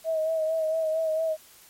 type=tone with vibrato; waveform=sine; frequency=638 Hz; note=D#5; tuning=43 cents sharp; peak=-23 dBFS; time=0.04-1.37 s; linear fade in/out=50 ms; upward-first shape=sine; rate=4.4 Hz; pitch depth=33 cents each way; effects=white hiss -53 dBFS RMS until 1.69 s + MP3 64 kbps